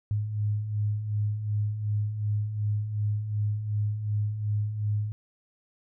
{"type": "beating tone pair", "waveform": "sine", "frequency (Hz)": [102.8, 105.5], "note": ["G#2", "G#2"], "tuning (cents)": [-17, 28], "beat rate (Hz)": 2.7, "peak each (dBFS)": [-34, -26], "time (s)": [0.11, 5.12], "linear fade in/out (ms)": 0, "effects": []}